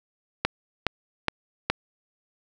click train, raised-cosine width 0.3 ms, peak -5 dBFS, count 4, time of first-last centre 0.45-1.7 s, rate 2.4 Hz, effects none

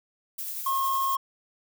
violet noise with tremolo, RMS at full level -33 dBFS, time 0.38-1.16 s, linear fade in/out 10 ms, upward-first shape sine, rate 11 Hz, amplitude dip 30%
triangle tone, 1078 Hz, C#6, 49 cents flat, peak -22 dBFS, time 0.66-1.17 s, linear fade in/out 5 ms
effects none

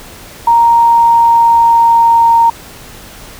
sine tone with pitch glide, 932.3 to 924.8 Hz, A#5 to A#5, 0 to -14 cents, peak -4 dBFS, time 0.47-2.5 s, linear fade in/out 5 ms, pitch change -14 cents, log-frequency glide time 0.74-2.34 s, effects pink hiss -33 dBFS RMS until 3.39 s

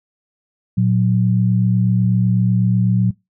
sine tone pair together, 115.85 / 183.9 Hz, A#2 / F#3, -10 / -10 cents, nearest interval minor sixth, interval 800 cents, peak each -15 dBFS, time 0.77-3.11 s, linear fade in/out 10 ms, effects noise-tail reverb RT60 0.2 s tail -22 dB re dry

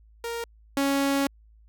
sawtooth tone pair in turn, 466.2 / 277.2 Hz, A#4 / C#4, 0 / 0 cents, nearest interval major sixth, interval 900 cents, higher first, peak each -26 / -18 dBFS, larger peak second, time 0.24-0.44 / 0.77-1.27 s, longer second, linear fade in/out 2 ms, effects added 54 Hz sine -52 dBFS peak until 1.68 s

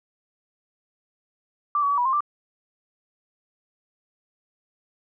sine tone with pitch steps, 1173 / 1132 / 1143 / 975 / 1058 / 1178 Hz, D6 / C#6 / D6 / B5 / C6 / D6, -2 / +36 / -47 / -23 / +19 / +5 cents, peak -19 dBFS, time 1.75-2.206 s, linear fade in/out 2 ms, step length 76 ms, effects none

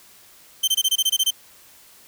sawtooth tone bursts, 3107 Hz, G7, 16 cents flat, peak -13 dBFS, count 10, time 0.63-1.308 s, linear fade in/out 10 ms, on 48 ms, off 22 ms, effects white hiss -50 dBFS RMS until 2.07 s

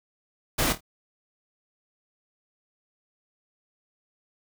pink noise with echo, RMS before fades -24 dBFS, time 0.58-0.73 s, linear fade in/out 10 ms, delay 26 ms, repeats 3, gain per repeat -10 dB, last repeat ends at 0.808 s, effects none

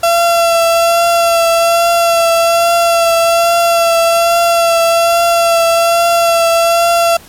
35% pulse tone with vibrato, 676 Hz, E5, 43 cents sharp, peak -6 dBFS, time 0.03-7.17 s, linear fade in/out 5 ms, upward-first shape triangle, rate 1.2 Hz, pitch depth 21 cents each way, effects pink hiss -38 dBFS RMS until 7.28 s + MP3 64 kbps

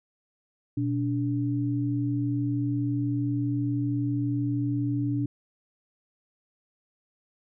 sine tone pair together, 121.5 / 289 Hz, B2 / D4, -28 / -28 cents, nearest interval octave + minor third, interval 1500 cents, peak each -27 / -27 dBFS, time 0.77-5.26 s, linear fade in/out 5 ms, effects none

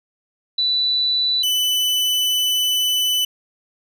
sine / 40% pulse tone pair in turn, 3971 / 2996 Hz, B7 / F#7, +9 / +21 cents, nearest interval perfect fourth, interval 488 cents, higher first, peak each -16 dBFS, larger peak neither, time 0.58-1.43 / 1.43-3.25 s, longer second, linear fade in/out 5 ms, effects none

